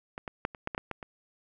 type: clicks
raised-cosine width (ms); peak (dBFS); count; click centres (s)
0.5; -22 / -21 / -13 / -28 / -16 / -19 / -15 / -19 / -25; 9; 0.179 / 0.278 / 0.451 / 0.548 / 0.674 / 0.748 / 0.779 / 0.913 / 1.028
effects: none